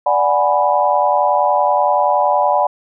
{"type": "chord", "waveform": "sine", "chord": "G# half-diminished seventh", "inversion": "second", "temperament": "equal", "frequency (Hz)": [587.3, 740, 830.6, 987.8], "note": ["D5", "F#5", "G#5", "B5"], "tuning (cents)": [0, 0, 0, 0], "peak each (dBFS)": -17, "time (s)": [0.06, 2.67], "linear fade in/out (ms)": 5, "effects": []}